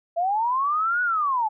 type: linear two-way sweep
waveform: sine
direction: up then down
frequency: 659.3 to 1481 to 832 Hz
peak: -20 dBFS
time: 0.16-1.49 s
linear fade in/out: 20 ms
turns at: 1.02 s
effects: none